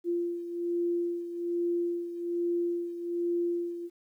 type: beating tone pair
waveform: sine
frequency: 345.4 / 346.6 Hz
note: F4 / F4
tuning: -19 / -13 cents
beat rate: 1.2 Hz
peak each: -29 / -35 dBFS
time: 0.04-3.9 s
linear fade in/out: 50 ms
effects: 11-bit